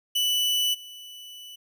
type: tone with level steps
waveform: 40% pulse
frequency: 2974 Hz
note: F#7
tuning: 8 cents sharp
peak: -21 / -40 dBFS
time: 0.15-1.56 s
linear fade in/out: 10 ms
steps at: 0.73 s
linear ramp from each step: 20 ms
effects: none